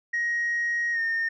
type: tone with pitch glide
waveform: sine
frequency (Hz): 1884 to 1827.2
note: A#6 to A#6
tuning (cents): +18 to -35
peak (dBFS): -22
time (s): 0.13-1.29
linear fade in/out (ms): 10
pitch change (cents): -53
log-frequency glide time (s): 0.92-1
effects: tanh soft clip ceiling -21 dBFS